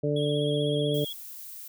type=harmonic tone; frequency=146.83 Hz; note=D3; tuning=in tune; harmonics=1 / 2 / 3 / 4; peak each=-28 / -31 / -28 / -31 dBFS; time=0.03-1.05 s; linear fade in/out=10 ms
type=tone with vibrato; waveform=triangle; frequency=3300 Hz; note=G#7; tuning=12 cents flat; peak=-33 dBFS; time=0.16-1.13 s; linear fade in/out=5 ms; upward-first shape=sine; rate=16 Hz; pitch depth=36 cents each way
type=noise; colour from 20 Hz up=violet; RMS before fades=-42 dBFS; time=0.94-1.68 s; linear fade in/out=5 ms
effects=none